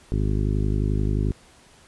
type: harmonic tone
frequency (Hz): 51.4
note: G#1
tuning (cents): -17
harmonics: 1 / 2 / 3 / 4 / 5 / 6 / 7 / 8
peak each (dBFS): -23 / -25 / -29 / -32 / -32 / -37 / -34 / -38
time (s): 0.12-1.32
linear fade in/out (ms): 0
effects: pink hiss -53 dBFS RMS until 1.87 s + resampled to 24000 Hz